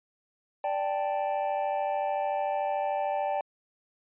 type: chord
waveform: triangle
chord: D suspended fourth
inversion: none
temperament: equal with one note detuned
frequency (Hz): 587.3 / 784 / 877.5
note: D5 / G5 / A5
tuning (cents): 0 / 0 / -5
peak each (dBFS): -29 / -28 / -32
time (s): 0.64-3.41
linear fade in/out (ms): 2
effects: resampled to 8000 Hz